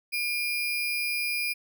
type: tone with sample-and-hold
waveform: sine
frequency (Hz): 2400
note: D7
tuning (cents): +37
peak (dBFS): -26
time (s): 0.12-1.54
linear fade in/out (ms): 20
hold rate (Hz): 7350
effects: none